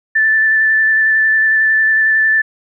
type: tone with vibrato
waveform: sine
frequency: 1760 Hz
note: A6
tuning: in tune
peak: -9 dBFS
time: 0.15-2.42 s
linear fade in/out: 10 ms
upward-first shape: square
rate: 11 Hz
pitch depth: 10 cents each way
effects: none